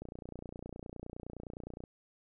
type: click train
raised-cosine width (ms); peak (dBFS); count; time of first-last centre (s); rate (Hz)
2; -30; 55; 0.02-1.838; 29.7
effects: none